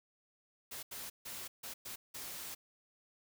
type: noise bursts at uneven times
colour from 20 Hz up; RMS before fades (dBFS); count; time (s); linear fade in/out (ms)
white; -45; 6; 0.71-0.83 / 0.91-1.1 / 1.25-1.48 / 1.63-1.74 / 1.85-1.96 / 2.14-2.55; 10
effects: none